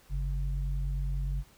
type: tone pair together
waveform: sine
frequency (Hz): 48.53 / 138.59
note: G1 / C#3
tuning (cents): -17 / 0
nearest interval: octave + tritone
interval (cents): 1817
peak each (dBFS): -29 / -36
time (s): 0.09-1.44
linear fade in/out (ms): 50
effects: pink hiss -60 dBFS RMS until 1.57 s